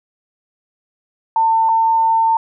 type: tone pair in turn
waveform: sine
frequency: 898 / 901.2 Hz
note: A5 / A5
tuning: +35 / +41 cents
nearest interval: unison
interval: 6 cents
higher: second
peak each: -11 dBFS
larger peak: neither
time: 1.36-1.69 / 1.69-2.37 s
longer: second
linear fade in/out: 2 ms
effects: none